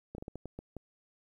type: slowing click train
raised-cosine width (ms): 2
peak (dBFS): -28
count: 8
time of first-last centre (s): 0.15-0.767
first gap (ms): 32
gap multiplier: 1.33
effects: 11-bit